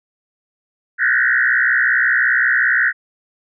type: tone with frequency modulation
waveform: sine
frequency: 1690 Hz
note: G#6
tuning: 30 cents sharp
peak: -12 dBFS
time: 0.98-2.93 s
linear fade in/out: 50 ms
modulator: 62.7 Hz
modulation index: 3.8
effects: none